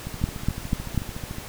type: two click trains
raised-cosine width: 5 ms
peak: -9 / -20 dBFS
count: 4 / 19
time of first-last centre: 0.24-0.977 / 0.07-1.384 s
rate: 4.07 / 13.7 Hz
effects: pink hiss -39 dBFS RMS until 1.48 s